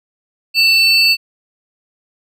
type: tone pair together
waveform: triangle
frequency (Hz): 2672 / 4499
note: E7 / C#8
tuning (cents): +23 / +25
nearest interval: major sixth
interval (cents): 902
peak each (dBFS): -10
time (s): 0.54-1.17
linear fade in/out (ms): 50
effects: none